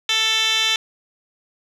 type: tone with band-pass filter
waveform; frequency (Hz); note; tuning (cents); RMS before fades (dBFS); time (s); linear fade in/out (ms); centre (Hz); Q
10% pulse; 441.8; A4; +7; -19; 0.09-0.76; 2; 3800; 6.2
effects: none